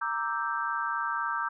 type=chord; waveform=sine; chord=E half-diminished seventh; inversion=second; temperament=equal; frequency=932.3 / 1174.7 / 1318.5 / 1568 Hz; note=Bb5 / D6 / E6 / G6; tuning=0 / 0 / 0 / 0 cents; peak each=-34 / -33 / -34 / -33 dBFS; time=0.01-1.49 s; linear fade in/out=10 ms; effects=none